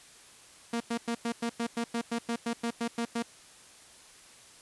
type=tone bursts; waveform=sawtooth; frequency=233.6 Hz; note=A#3; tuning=4 cents sharp; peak=-25 dBFS; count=15; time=0.73-3.225 s; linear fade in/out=5 ms; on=73 ms; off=100 ms; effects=white hiss -54 dBFS RMS until 4.61 s + resampled to 24000 Hz